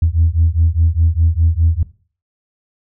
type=beating tone pair; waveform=sine; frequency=80 / 84.9 Hz; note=D#2 / F2; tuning=+49 / -48 cents; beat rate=4.9 Hz; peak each=-13 dBFS; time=0.02-1.83 s; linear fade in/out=5 ms; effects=noise-tail reverb RT60 0.4 s tail -18 dB re dry + tanh soft clip ceiling -4 dBFS